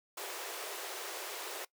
pink high-pass noise, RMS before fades -42 dBFS, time 0.17-1.65 s, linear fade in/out 5 ms, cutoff 340 Hz, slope 96 dB/octave, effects noise-tail reverb RT60 0.1 s tail -20 dB re dry

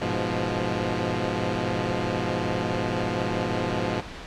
10% pulse chord, F diminished, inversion first, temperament equal, 103.83 / 123.47 / 174.61 Hz, Ab2 / Cb3 / F3, 0 / 0 / 0 cents, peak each -21 dBFS, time 0.01-4.01 s, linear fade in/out 10 ms, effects pink hiss -38 dBFS RMS until 4.26 s + low-pass 4000 Hz 12 dB/octave

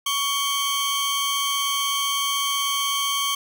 sawtooth tone pair together, 1121 / 3143 Hz, C#6 / G7, +19 / +4 cents, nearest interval octave + tritone, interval 1785 cents, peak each -21 dBFS, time 0.06-3.35 s, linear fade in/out 5 ms, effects none

